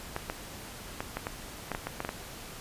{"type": "clicks", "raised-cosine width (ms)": 0.5, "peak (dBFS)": -17, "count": 11, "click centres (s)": [0.164, 0.299, 1.005, 1.17, 1.269, 1.717, 1.749, 1.87, 2.004, 2.049, 2.091], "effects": ["pink hiss -44 dBFS RMS until 2.6 s", "resampled to 32000 Hz"]}